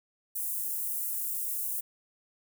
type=high-pass noise; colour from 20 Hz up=white; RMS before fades=-33 dBFS; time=0.35-1.81 s; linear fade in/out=10 ms; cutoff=9300 Hz; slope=24 dB/octave; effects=none